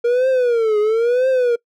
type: tone with vibrato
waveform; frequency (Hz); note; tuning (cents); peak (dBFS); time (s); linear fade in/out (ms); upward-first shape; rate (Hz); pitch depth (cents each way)
triangle; 469.1; A#4; +11; -11; 0.04-1.56; 10; triangle; 1; 210
effects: noise-tail reverb RT60 0.1 s tail -23 dB re dry